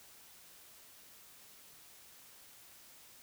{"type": "silence", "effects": ["white hiss -58 dBFS RMS until 3.22 s"]}